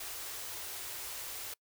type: band-stop noise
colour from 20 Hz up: white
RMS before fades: -42 dBFS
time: 0-1.54 s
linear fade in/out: 5 ms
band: 130 to 300 Hz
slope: 48 dB/octave
effects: noise-tail reverb RT60 0.1 s tail -25 dB re dry